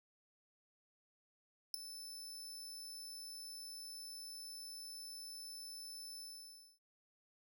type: tone with ADSR envelope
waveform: sawtooth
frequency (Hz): 5274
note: E8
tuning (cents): 0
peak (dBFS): -27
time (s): 1.74-6.79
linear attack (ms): 3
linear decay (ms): 4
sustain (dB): -18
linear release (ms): 580
effects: none